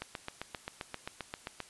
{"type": "click train", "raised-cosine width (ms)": 0.3, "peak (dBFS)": -21, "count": 13, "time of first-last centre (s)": [0.02, 1.603], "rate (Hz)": 7.58, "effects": ["white hiss -56 dBFS RMS until 1.69 s", "resampled to 24000 Hz"]}